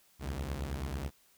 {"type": "beating tone pair", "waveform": "sawtooth", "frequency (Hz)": [65.9, 75.1], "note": ["C2", "D2"], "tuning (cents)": [13, 39], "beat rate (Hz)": 9.2, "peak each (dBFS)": [-33, -35], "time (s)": [0.19, 1.11], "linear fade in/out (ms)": 50, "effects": ["white hiss -66 dBFS RMS until 1.37 s"]}